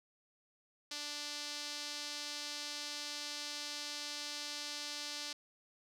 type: tone with band-pass filter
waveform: sawtooth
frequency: 293.7 Hz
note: D4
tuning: in tune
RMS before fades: -43 dBFS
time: 0.91-5.33 s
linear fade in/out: 5 ms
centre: 4800 Hz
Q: 2
effects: none